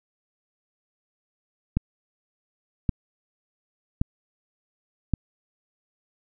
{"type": "click train", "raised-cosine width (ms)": 5, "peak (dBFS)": -9, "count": 4, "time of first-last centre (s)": [1.77, 5.137], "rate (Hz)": 0.891, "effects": []}